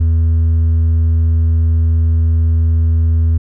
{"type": "tone with hard clipping", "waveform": "triangle", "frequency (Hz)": 81.4, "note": "E2", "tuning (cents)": -21, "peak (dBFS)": -8, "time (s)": [0, 3.38], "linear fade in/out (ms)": 10, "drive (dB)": 1, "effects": []}